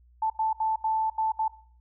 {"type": "tone bursts at uneven times", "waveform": "sine", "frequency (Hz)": 880, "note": "A5", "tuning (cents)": 0, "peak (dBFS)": -23, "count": 6, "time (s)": [[0.22, 0.3], [0.39, 0.53], [0.6, 0.76], [0.84, 1.1], [1.18, 1.32], [1.39, 1.48]], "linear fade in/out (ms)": 5, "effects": ["noise-tail reverb RT60 0.5 s tail -18 dB re dry", "added 60 Hz sine -55 dBFS peak until 1.8 s"]}